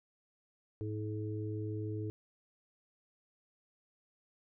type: harmonic tone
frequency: 106.7 Hz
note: G#2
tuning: 47 cents sharp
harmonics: 1 / 3 / 4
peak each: -37 / -42 / -43 dBFS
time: 0.81-2.1 s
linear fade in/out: 0 ms
effects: none